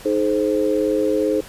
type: chord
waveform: sine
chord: Ab major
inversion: second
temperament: equal with one note detuned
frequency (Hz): 311.1 / 425.7 / 523.3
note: Eb4 / Ab4 / C5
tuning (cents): 0 / +43 / 0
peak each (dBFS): -21 / -20 / -21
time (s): 0.05-1.41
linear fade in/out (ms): 10
effects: pink hiss -40 dBFS RMS until 1.48 s + resampled to 32000 Hz